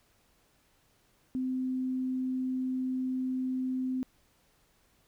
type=tone; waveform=sine; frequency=257.7 Hz; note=C4; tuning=26 cents flat; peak=-29 dBFS; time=1.35-4.03 s; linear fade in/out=0 ms; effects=pink hiss -68 dBFS RMS until 5.07 s